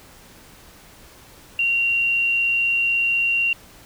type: tone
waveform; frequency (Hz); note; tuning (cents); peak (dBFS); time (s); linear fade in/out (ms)
sine; 2758; F7; -22; -17; 1.59-3.53; 2
effects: pink hiss -47 dBFS RMS until 3.85 s